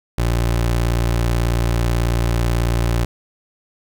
25% pulse tone, 58.27 Hz, A#1, in tune, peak -12 dBFS, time 0.18-3.05 s, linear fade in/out 5 ms, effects 9-bit

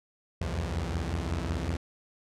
sawtooth tone cluster, 65.1 / 81.5 / 86.9 Hz, C2 / E2 / F2, -8 / -19 / -8 cents, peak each -30 dBFS, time 0.41-1.77 s, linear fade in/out 5 ms, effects low-pass 8000 Hz 12 dB/octave

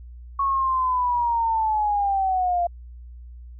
sine linear sweep, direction down, 1108.7 to 688 Hz, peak -19 dBFS, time 0.39-2.67 s, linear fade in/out 5 ms, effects added 60 Hz sine -38 dBFS peak until 3.59 s

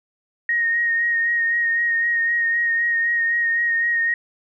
sine tone with vibrato, 1864.7 Hz, A#6, in tune, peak -17 dBFS, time 0.49-4.14 s, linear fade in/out 2 ms, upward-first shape sine, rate 3.9 Hz, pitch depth 23 cents each way, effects none

